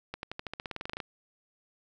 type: accelerating click train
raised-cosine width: 0.3 ms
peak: -20 dBFS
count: 16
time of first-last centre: 0.14-1.002 s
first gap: 91 ms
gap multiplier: 0.93
effects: none